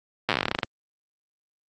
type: slowing click train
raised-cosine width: 0.3 ms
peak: -6 dBFS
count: 17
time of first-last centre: 0.29-0.632 s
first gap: 8 ms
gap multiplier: 1.12
effects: high-pass 100 Hz 12 dB/octave + Opus 48 kbps